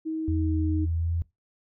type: tone with pitch glide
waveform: sine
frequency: 317.9 to 311.7 Hz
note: D#4 to D#4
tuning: +37 to +3 cents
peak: -27 dBFS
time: 0.05-0.86 s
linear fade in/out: 20 ms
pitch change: -34 cents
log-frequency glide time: 0.25-0.73 s
type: tone with vibrato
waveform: sine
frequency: 83.4 Hz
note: E2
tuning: 21 cents sharp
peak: -24 dBFS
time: 0.28-1.22 s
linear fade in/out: 0 ms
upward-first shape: triangle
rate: 2.6 Hz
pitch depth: 20 cents each way
effects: noise-tail reverb RT60 0.2 s tail -21 dB re dry